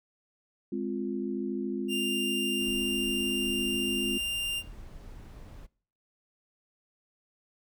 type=chord; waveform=sine; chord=F minor; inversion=first; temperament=equal; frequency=207.7 / 261.6 / 349.2 Hz; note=Ab3 / C4 / F4; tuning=0 / 0 / 0 cents; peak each=-34 dBFS; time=0.72-4.18 s; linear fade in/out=5 ms
type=tone; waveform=45% pulse; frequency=2794 Hz; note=F7; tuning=in tune; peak=-30 dBFS; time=1.88-4.63 s; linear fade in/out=50 ms
type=noise; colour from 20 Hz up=brown; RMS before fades=-46 dBFS; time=2.59-5.67 s; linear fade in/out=20 ms
effects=noise-tail reverb RT60 0.5 s tail -23 dB re dry